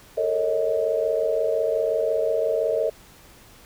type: tone cluster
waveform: sine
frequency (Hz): 429.1 / 454.8 / 556 / 632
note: A4 / A#4 / C#5 / D#5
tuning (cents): -43 / -43 / +5 / +27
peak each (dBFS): -33 / -24 / -26 / -24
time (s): 0.17-2.9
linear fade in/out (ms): 10
effects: pink hiss -50 dBFS RMS until 3.65 s